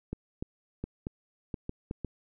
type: clicks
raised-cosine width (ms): 3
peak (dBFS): -21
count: 8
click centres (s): 0.13 / 0.425 / 0.84 / 1.069 / 1.542 / 1.694 / 1.911 / 2.047
effects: none